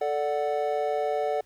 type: chord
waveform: triangle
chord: D major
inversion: second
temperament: equal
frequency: 440 / 587.3 / 740 Hz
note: A4 / D5 / F#5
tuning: 0 / 0 / 0 cents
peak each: -27 dBFS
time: 0.01-1.41 s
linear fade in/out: 5 ms
effects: pink hiss -63 dBFS RMS until 1.45 s